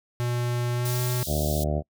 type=tone with pitch glide; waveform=square; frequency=121.2 to 123.96 Hz; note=B2 to B2; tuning=-32 to +7 cents; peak=-25 dBFS; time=0.2-1.23 s; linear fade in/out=0 ms; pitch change=+39 cents; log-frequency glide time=0.73-1 s
type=band-stop noise; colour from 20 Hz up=white; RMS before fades=-34 dBFS; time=0.85-1.64 s; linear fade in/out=5 ms; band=110 to 3300 Hz; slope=48 dB/octave
type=harmonic tone; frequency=75 Hz; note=D2; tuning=37 cents sharp; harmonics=1 / 2 / 3 / 4 / 5 / 6 / 7 / 8 / 9 / 10; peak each=-27 / -28 / -34 / -37 / -35 / -39 / -38 / -32 / -35 / -42 dBFS; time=1.26-1.83 s; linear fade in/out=50 ms
effects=noise-tail reverb RT60 0.1 s tail -26 dB re dry